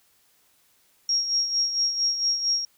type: tone with tremolo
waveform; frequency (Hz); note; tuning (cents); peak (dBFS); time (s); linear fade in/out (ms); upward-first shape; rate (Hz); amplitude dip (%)
sine; 5588; F8; 0; -19; 1.09-2.65; 2; sine; 4.4; 60
effects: white hiss -63 dBFS RMS until 2.77 s